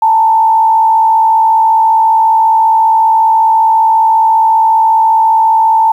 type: tone with frequency modulation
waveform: sine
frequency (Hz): 890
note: A5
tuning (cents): +20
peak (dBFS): -5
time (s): 0.02-5.92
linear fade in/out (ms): 5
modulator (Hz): 54.7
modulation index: 0.46
effects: 7-bit